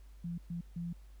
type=tone bursts at uneven times; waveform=sine; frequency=171.2 Hz; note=F3; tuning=34 cents flat; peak=-36 dBFS; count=3; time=0.24-0.38 / 0.5-0.61 / 0.76-0.93 s; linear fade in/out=5 ms; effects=added 50 Hz sine -51 dBFS peak until 1.2 s + pink hiss -69 dBFS RMS until 1.2 s